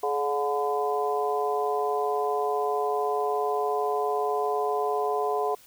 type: harmonic tone with a mistuned harmonic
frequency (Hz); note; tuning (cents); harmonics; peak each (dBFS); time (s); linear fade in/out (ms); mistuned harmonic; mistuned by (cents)
144.6; D3; -27; 3 / 4 / 5 / 6 / 7; -27 / -37 / -28 / -39 / -31; 0.03-5.55; 5; 3; -32
effects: white hiss -54 dBFS RMS until 5.66 s